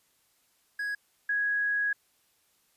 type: tone pair in turn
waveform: triangle / sine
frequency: 1661.2 / 1661.2 Hz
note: G#6 / G#6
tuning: 0 / 0 cents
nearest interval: unison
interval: 0 cents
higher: neither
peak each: -28 / -25 dBFS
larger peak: second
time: 0.79-0.95 / 1.29-1.93 s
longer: second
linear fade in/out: 5 ms
effects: white hiss -69 dBFS RMS until 2.76 s + resampled to 32000 Hz